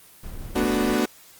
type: noise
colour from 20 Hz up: brown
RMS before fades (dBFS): -35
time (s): 0.23-0.96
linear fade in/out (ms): 5
type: chord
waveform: 35% pulse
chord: B minor seventh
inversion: third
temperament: equal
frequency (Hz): 220 / 246.9 / 293.7 / 370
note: A3 / B3 / D4 / F#4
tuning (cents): 0 / 0 / 0 / 0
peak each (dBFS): -24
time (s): 0.55-1.06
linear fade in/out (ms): 10
effects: white hiss -50 dBFS RMS until 1.39 s + Opus 24 kbps